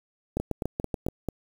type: two click trains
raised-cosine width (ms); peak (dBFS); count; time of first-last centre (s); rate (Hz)
2; -15 / -14; 5 / 6; 0.4-1.287 / 0.37-1.085; 4.51 / 6.99
effects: 7-bit